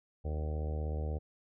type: harmonic tone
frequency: 76.5 Hz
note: D#2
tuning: 29 cents flat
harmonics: 1 / 2 / 3 / 4 / 5 / 6 / 7 / 8 / 9 / 10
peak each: -33 / -43 / -50 / -50 / -50 / -46 / -48 / -52 / -58 / -52 dBFS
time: 0.24-1.19 s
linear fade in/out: 20 ms
effects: none